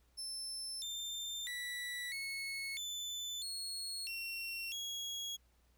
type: tone with pitch steps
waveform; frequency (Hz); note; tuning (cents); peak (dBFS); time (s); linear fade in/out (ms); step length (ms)
30% pulse; 5290 / 3587 / 1957 / 2193 / 3511 / 4318 / 2726 / 3317; E8 / A7 / B6 / C#7 / A7 / C#8 / F7 / G#7; +5 / +33 / -16 / -19 / -4 / -46 / -43 / -3; -37; 0.17-5.37; 20; 650
effects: added 60 Hz sine -69 dBFS peak until 5.77 s + pink hiss -75 dBFS RMS until 5.77 s